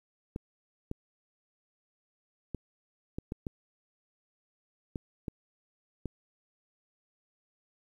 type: clicks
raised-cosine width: 3 ms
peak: -22 dBFS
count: 9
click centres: 0.361 / 0.914 / 2.547 / 3.185 / 3.321 / 3.468 / 4.958 / 5.282 / 6.057 s
effects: 10-bit